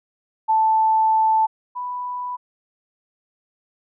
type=tone pair in turn; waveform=sine; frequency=880 / 988.8 Hz; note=A5 / B5; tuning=0 / +2 cents; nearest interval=major second; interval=202 cents; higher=second; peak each=-14 / -25 dBFS; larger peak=first; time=0.48-1.47 / 1.75-2.37 s; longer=first; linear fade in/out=20 ms; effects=none